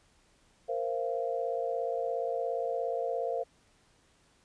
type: chord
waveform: sine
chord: Bb suspended second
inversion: none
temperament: equal with one note detuned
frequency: 466.2 / 523.3 / 686.9 Hz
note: Bb4 / C5 / F5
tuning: 0 / 0 / -29 cents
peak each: -34 dBFS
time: 0.68-3.44 s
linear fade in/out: 20 ms
effects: pink hiss -66 dBFS RMS until 4.44 s + resampled to 22050 Hz